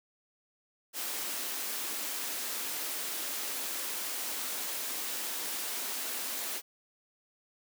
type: high-pass noise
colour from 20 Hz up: white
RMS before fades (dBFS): -36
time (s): 0.93-6.62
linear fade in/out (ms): 50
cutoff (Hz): 220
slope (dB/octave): 48
effects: none